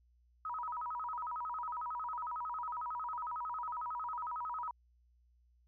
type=tone with vibrato; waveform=sine; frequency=1108.7 Hz; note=C#6; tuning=in tune; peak=-37 dBFS; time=0.45-4.71 s; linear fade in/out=2 ms; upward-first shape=square; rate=11 Hz; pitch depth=240 cents each way; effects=added 60 Hz sine -66 dBFS peak until 5.67 s